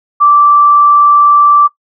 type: tone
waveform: sine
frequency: 1168 Hz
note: D6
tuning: 10 cents flat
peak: -3 dBFS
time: 0.2-1.68 s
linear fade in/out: 20 ms
effects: noise-tail reverb RT60 0.1 s tail -18 dB re dry